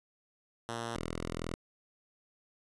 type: tone pair in turn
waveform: 5% pulse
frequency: 116.2 / 41.49 Hz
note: A#2 / E1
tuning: -5 / +12 cents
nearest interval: octave + tritone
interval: 1783 cents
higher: first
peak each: -25 dBFS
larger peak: neither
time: 0.69-0.96 / 0.96-1.54 s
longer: second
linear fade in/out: 0 ms
effects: resampled to 24000 Hz